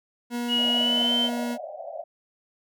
40% pulse tone, 240 Hz, B3, 49 cents flat, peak -26 dBFS, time 0.3-1.58 s, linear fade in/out 50 ms
sine tone with pitch glide, 2905 to 3096 Hz, F#7 to G7, -32 to -22 cents, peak -21 dBFS, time 0.48-1.3 s, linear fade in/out 50 ms, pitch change +110 cents, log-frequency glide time 0.73-1.14 s
pink band-pass noise, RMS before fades -36 dBFS, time 0.58-2.04 s, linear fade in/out 20 ms, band 580 to 730 Hz, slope 96 dB/octave
effects none

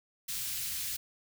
white band-stop noise, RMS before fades -36 dBFS, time 0.28-0.97 s, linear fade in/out 10 ms, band 130 to 2400 Hz, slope 12 dB/octave, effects none

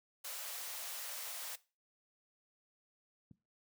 white high-pass noise, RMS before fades -44 dBFS, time 0.24-1.56 s, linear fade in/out 10 ms, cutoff 470 Hz, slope 96 dB/octave
click, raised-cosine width 5 ms, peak -39 dBFS, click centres 3.312 s
effects noise-tail reverb RT60 0.3 s tail -18 dB re dry + high-pass 150 Hz 12 dB/octave

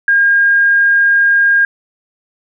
sine tone, 1617 Hz, G#6, 47 cents flat, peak -7 dBFS, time 0.08-1.65 s, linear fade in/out 2 ms, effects none

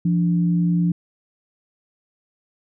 sine tone pair together, 171.93 / 293.1 Hz, F3 / D4, -27 / -3 cents, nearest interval major sixth, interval 924 cents, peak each -16 / -27 dBFS, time 0.05-0.92 s, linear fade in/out 5 ms, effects none

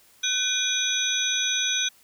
sine tone cluster, 1516 / 2425 / 3376 / 3778 / 6060 Hz, F#6 / D#7 / G#7 / A#7 / F#8, +42 / -45 / +28 / +22 / +40 cents, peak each -32 / -32 / -26 / -29 / -28 dBFS, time 0.23-1.89 s, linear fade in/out 10 ms, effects white hiss -57 dBFS RMS until 2.03 s

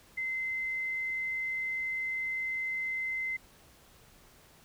sine tone, 2065 Hz, C7, 23 cents flat, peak -31 dBFS, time 0.17-3.37 s, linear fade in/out 10 ms, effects pink hiss -59 dBFS RMS until 4.64 s

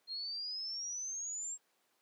sine exponential sweep, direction up, 4186 to 7570 Hz, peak -38 dBFS, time 0.07-1.58 s, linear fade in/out 50 ms, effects pink hiss -75 dBFS RMS until 2.01 s + high-pass 400 Hz 12 dB/octave

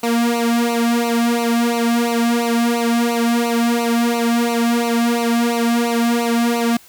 sawtooth tone with flanger, 234.8 Hz, A#3, 13 cents sharp, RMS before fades -17 dBFS, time 0.03-6.77 s, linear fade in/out 5 ms, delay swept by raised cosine 0.58 to 2.08 ms, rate 2.9 Hz, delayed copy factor -1, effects white hiss -46 dBFS RMS until 6.88 s

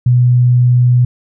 sine tone, 123.47 Hz, B2, in tune, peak -6 dBFS, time 0.06-1.05 s, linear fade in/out 5 ms, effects none

